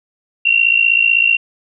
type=tone with amplitude modulation; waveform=sine; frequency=2746 Hz; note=F7; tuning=30 cents flat; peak=-6 dBFS; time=0.45-1.37 s; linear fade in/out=10 ms; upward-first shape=sine; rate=55.9 Hz; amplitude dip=80%; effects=none